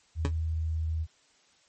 sine tone with pitch glide, 80.4 to 79.89 Hz, E2 to D#2, -43 to +46 cents, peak -27 dBFS, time 0.15-1.07 s, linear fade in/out 50 ms, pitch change -11 cents, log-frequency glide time 0.34-0.76 s
20% pulse tone with exponential decay, 140.4 Hz, C#3, 22 cents sharp, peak -19 dBFS, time 0.25-0.33 s, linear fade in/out 0 ms, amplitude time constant 16 ms
effects white hiss -64 dBFS RMS until 1.68 s + MP3 32 kbps

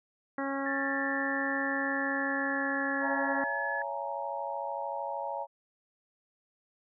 harmonic tone, 274.3 Hz, C#4, 18 cents flat, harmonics 1 / 2 / 3 / 4 / 5 / 6 / 7, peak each -34 / -37 / -39 / -40 / -41 / -42 / -42 dBFS, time 0.38-3.44 s, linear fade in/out 2 ms
sine tone with pitch glide, 1760 to 1708.9 Hz, A6 to G#6, 0 to +49 cents, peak -32 dBFS, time 0.66-3.82 s, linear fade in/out 2 ms, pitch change -51 cents, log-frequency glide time 1.6-3.05 s
sine chord, A# half-diminished seventh, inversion first, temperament just, 559.4 / 671.3 / 839.1 / 932.3 Hz, C#5 / E5 / G#5 / A#5, +16 / +31 / +18 / 0 cents, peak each -38 / -40 / -38 / -37 dBFS, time 3-5.47 s, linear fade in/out 50 ms
effects none

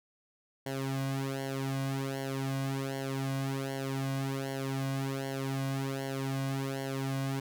sawtooth tone with flanger, 135.3 Hz, C#3, 42 cents flat, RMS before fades -34 dBFS, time 0.66-7.4 s, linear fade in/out 5 ms, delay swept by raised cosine 0.8 to 2.3 ms, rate 1.3 Hz, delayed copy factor -0.85, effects none

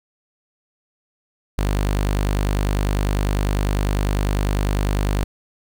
sawtooth tone, 50 Hz, G1, 35 cents sharp, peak -14 dBFS, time 1.58-5.24 s, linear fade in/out 0 ms, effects 9-bit

